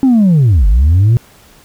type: linear two-way sweep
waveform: sine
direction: down then up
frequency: 273.9 to 45.06 to 122.8 Hz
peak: -3 dBFS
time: 0.03-1.17 s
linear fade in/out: 0 ms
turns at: 0.67 s
effects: tanh soft clip ceiling -4 dBFS + pink hiss -44 dBFS RMS until 1.64 s